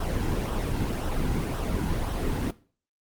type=noise with flanger; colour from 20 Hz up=brown; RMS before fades=-27 dBFS; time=0-2.51 s; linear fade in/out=5 ms; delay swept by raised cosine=0.43 to 1.73 ms; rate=1.9 Hz; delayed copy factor=-0.55; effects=noise-tail reverb RT60 0.4 s tail -19 dB re dry + Opus 24 kbps